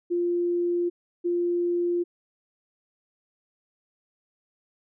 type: tone pair in turn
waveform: sine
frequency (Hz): 348.7 / 348.7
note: F4 / F4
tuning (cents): -3 / -3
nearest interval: unison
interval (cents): 0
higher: neither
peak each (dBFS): -22 / -22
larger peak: neither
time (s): 0.1-0.9 / 1.24-2.04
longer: neither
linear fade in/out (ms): 20
effects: none